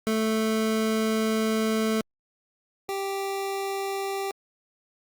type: tone pair in turn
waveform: 25% pulse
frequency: 220 / 392 Hz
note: A3 / G4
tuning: 0 / 0 cents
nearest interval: minor seventh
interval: 1000 cents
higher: second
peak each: -19 / -24 dBFS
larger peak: first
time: 0.07-2.01 / 2.89-4.31 s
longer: first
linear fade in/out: 0 ms
effects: Opus 48 kbps